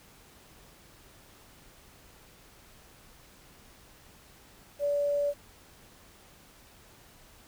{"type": "tone with quantisation", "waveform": "sine", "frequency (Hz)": 576, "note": "D5", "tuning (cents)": -34, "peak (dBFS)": -25, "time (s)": [4.79, 5.34], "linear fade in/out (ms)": 50, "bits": 9, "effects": ["pink hiss -56 dBFS RMS until 7.47 s"]}